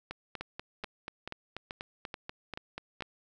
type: two click trains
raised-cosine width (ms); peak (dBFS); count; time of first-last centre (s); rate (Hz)
0.3; -22 / -22; 7 / 13; 0.41-3.007 / 0.11-3.023; 2.31 / 4.12
effects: none